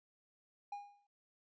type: tone with exponential decay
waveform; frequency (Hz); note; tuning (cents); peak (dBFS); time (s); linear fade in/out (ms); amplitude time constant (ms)
triangle; 814; G#5; -35; -37; 0.72-1.07; 5; 76
effects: resampled to 16000 Hz